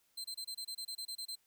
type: tone bursts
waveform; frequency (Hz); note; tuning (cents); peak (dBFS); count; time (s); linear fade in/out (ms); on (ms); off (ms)
sawtooth; 4112; C8; -31; -37; 12; 0.17-1.356; 10; 75; 26
effects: white hiss -74 dBFS RMS until 1.46 s